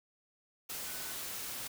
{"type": "tone in noise", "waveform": "sine", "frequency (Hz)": 1496, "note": "F#6", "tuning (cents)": 19, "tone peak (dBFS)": -52, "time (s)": [0.86, 1.13], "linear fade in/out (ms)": 10, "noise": "white", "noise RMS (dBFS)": -41, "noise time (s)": [0.69, 1.68], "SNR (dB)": -14, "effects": []}